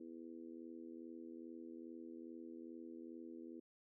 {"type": "harmonic tone", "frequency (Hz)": 82.41, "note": "E2", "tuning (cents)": 0, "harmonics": [3, 4, 5, 6], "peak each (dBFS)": [-54, -52, -60, -63], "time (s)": [0, 3.6], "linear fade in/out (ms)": 5, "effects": []}